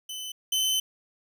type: tone pair in turn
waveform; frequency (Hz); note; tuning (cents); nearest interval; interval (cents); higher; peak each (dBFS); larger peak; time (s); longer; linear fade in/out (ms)
sawtooth; 3032 / 3051; F#7 / G7; +42 / -48; unison; 10; second; -31 / -20; second; 0.09-0.32 / 0.52-0.8; second; 5
effects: none